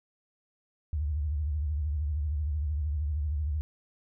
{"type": "tone with vibrato", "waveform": "sine", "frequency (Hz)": 74.6, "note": "D2", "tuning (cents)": 28, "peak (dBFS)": -27, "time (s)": [0.93, 3.61], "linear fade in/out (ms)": 0, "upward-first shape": "triangle", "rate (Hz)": 13, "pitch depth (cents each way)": 160, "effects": []}